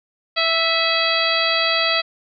harmonic tone with a mistuned harmonic, 659.3 Hz, E5, in tune, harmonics 1 / 2 / 3 / 4 / 5 / 6 / 7, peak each -24 / -24 / -24 / -24 / -24 / -24 / -24 dBFS, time 0.36-2.02 s, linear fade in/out 20 ms, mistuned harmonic 4, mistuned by -48 cents, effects none

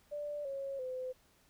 sine tone with pitch steps, 587.3 / 548 / 511.3 Hz, D5 / C#5 / C5, 0 / -20 / -40 cents, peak -37 dBFS, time 0.11-1.13 s, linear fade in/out 20 ms, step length 340 ms, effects pink hiss -68 dBFS RMS until 1.49 s

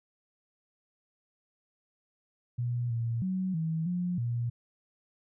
sine tone with pitch steps, 121 / 116.1 / 187 / 161.3 / 178 / 119 Hz, B2 / A#2 / F#3 / E3 / F3 / A#2, -35 / -7 / +19 / -37 / +33 / +36 cents, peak -28 dBFS, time 2.58-4.5 s, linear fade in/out 10 ms, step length 320 ms, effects none

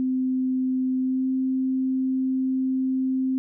sine tone with pitch glide, 258.3 to 261.3 Hz, C4 to C4, -22 to -2 cents, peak -21 dBFS, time 0-3.38 s, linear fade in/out 0 ms, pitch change +20 cents, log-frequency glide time 1-1.28 s, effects none

